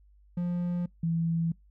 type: tone pair in turn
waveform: triangle / sine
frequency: 175.6 / 165.74 Hz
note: F3 / E3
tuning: +10 / +10 cents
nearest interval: minor second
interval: 100 cents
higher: first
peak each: -25 dBFS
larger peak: neither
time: 0.37-0.86 / 1.03-1.52 s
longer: neither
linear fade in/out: 5 ms
effects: noise-tail reverb RT60 0.2 s tail -26 dB re dry + added 50 Hz sine -56 dBFS peak until 1.7 s